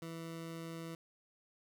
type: tone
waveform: 20% pulse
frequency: 164.81 Hz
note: E3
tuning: in tune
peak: -38 dBFS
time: 0.02-0.95 s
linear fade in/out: 2 ms
effects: none